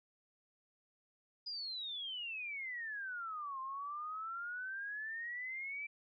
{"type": "exponential two-way sweep", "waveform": "sine", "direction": "down then up", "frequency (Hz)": [4978, 1046.5, 2341], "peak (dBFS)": -40, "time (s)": [1.46, 5.87], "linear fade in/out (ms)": 10, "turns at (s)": 3.6, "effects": []}